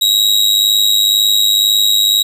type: tone with amplitude modulation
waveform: 40% pulse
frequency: 3832 Hz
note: A#7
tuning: 47 cents sharp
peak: -5 dBFS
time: 0.01-2.23 s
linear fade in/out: 10 ms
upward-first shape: sine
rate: 102 Hz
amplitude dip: 70%
effects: none